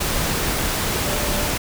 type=tone in noise; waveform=sine; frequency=588 Hz; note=D5; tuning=2 cents sharp; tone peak=-30 dBFS; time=1.05-1.51 s; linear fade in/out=10 ms; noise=pink; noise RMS=-22 dBFS; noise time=0-1.58 s; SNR=-11 dB; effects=none